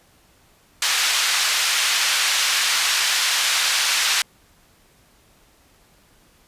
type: band-pass noise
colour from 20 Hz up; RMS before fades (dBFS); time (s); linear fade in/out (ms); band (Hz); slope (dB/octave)
white; -20; 0.82-4.22; 2; 1300 to 5200; 12
effects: pink hiss -56 dBFS RMS until 6.47 s + resampled to 32000 Hz